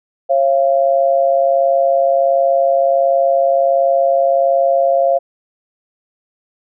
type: tone pair together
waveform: sine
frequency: 544 / 685.4 Hz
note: C#5 / F5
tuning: -33 / -33 cents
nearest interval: major third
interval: 400 cents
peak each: -13 / -13 dBFS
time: 0.29-5.19 s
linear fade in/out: 20 ms
effects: none